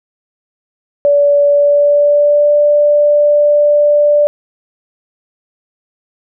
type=tone with pitch glide; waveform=sine; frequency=575 to 588.1 Hz; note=D5 to D5; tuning=-37 to +2 cents; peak=-6 dBFS; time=1.05-4.27 s; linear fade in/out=0 ms; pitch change=+39 cents; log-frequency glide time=1.45-2.53 s; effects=none